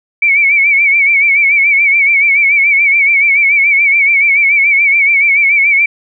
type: tone with vibrato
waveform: sine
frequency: 2268 Hz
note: C#7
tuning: 39 cents sharp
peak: -6 dBFS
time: 0.22-5.86 s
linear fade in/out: 5 ms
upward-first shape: sine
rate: 7 Hz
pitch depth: 75 cents each way
effects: none